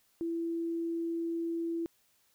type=tone; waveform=sine; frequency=334 Hz; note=E4; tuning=23 cents sharp; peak=-31 dBFS; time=0.21-1.86 s; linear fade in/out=0 ms; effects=white hiss -70 dBFS RMS until 2.34 s